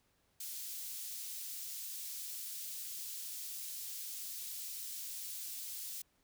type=high-pass noise; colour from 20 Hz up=white; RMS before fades=-44 dBFS; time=0.4-6.02 s; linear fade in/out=5 ms; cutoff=4200 Hz; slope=12 dB/octave; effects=pink hiss -75 dBFS RMS until 6.23 s